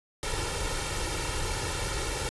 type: noise with comb filter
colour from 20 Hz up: pink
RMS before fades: -31 dBFS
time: 0.23-2.29 s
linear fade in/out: 0 ms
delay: 2.2 ms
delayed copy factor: +0.75
effects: resampled to 24000 Hz